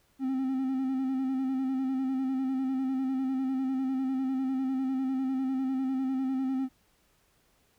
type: tone with vibrato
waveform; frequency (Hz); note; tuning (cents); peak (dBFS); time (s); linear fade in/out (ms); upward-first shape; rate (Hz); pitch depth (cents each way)
triangle; 263.5; C4; +12; -25; 0.19-6.69; 50; square; 10; 30
effects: pink hiss -68 dBFS RMS until 7.78 s

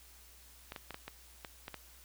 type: clicks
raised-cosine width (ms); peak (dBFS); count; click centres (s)
0.3; -26; 8; 0.721 / 0.762 / 0.907 / 0.944 / 1.08 / 1.448 / 1.681 / 1.743
effects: added 60 Hz sine -60 dBFS peak until 2.04 s + white hiss -59 dBFS RMS until 2.04 s

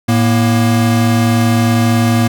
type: tone pair together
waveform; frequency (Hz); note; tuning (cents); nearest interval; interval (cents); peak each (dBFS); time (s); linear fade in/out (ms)
square; 111 / 235.5; A2 / A#3; +16 / +18; octave + minor second; 1302; -13; 0.08-2.28; 10
effects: none

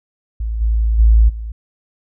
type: tone with level steps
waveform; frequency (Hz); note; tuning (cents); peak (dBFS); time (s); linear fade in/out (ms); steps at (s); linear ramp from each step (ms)
sine; 55.3; A1; +9; -18 / -12 / -6 / -23; 0.4-1.52; 5; 0.6 / 0.98 / 1.28; 20
effects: none

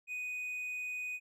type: tone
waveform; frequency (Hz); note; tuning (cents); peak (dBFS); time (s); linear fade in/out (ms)
triangle; 2489; D#7; 0; -35; 0.07-1.2; 50
effects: none

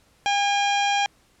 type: harmonic tone with a mistuned harmonic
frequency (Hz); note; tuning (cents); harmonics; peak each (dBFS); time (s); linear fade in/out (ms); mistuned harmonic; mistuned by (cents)
806; G5; +48; 1 / 2 / 3 / 4 / 5 / 6 / 7 / 8 / 9; -21 / -30 / -27 / -28 / -38 / -43 / -35 / -45 / -42; 0.26-1.06; 0; 2; +27
effects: pink hiss -60 dBFS RMS until 1.4 s + low-pass 11000 Hz 12 dB/octave

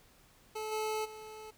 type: tone with level steps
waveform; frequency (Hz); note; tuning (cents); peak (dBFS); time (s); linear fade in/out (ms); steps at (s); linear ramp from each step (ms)
25% pulse; 433.1; A4; -27; -33 / -29 / -42; 0.55-1.51; 10; 0.71 / 1.04; 20
effects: pink hiss -63 dBFS RMS until 1.57 s

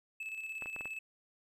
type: tone with tremolo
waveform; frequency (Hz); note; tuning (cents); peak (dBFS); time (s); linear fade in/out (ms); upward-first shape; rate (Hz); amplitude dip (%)
triangle; 2612; E7; -17; -36; 0.2-0.99; 5; square; 17; 45
type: clicks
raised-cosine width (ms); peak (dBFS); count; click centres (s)
0.5; -30; 5; 0.623 / 0.659 / 0.763 / 0.809 / 0.856
effects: none

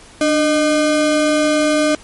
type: ring-modulated tone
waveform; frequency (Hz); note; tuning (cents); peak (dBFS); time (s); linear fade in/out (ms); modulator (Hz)
square; 456; A#4; -38; -10; 0.21-1.95; 2; 159
effects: pink hiss -42 dBFS RMS until 2.03 s + MP3 48 kbps

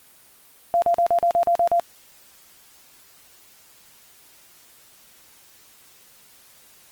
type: tone bursts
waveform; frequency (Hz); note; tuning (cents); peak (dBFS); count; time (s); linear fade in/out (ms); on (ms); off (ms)
sine; 689; F5; -24; -15; 9; 0.74-1.797; 0; 81; 41
effects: white hiss -52 dBFS RMS until 6.91 s + Opus 24 kbps

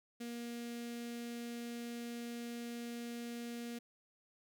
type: tone with notch filter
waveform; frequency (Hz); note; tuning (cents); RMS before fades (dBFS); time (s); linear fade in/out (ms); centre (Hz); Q
sawtooth; 236.6; A#3; +26; -44; 0.2-3.79; 10; 1000; 0.85
effects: none

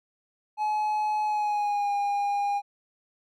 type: tone with pitch glide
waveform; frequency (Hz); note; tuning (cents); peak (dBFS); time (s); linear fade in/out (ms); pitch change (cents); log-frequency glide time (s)
triangle; 850 to 810.7; G#5 to G#5; +40 to -42; -22; 0.57-2.62; 50; -82; 1.25-1.92
effects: none

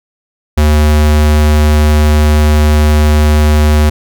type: tone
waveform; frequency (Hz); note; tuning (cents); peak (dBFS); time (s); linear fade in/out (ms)
square; 75.5; D2; +48; -6; 0.57-3.9; 10
effects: none

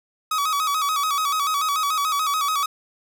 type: tone with vibrato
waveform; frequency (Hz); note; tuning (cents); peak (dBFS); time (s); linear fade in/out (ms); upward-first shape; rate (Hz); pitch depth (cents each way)
45% pulse; 1200; D6; +37; -20; 0.31-2.66; 5; square; 6.9; 91
effects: none

